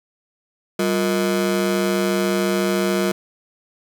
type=ring-modulated tone; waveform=30% pulse; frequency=274.8 Hz; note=C#4; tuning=15 cents flat; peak=-12 dBFS; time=0.79-3.12 s; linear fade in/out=5 ms; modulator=80.4 Hz; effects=none